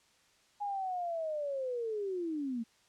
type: linear sweep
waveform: sine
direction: down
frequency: 830.6 to 221 Hz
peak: -33 dBFS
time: 0.6-2.64 s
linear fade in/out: 20 ms
effects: white hiss -67 dBFS RMS until 2.88 s + low-pass 7000 Hz 12 dB/octave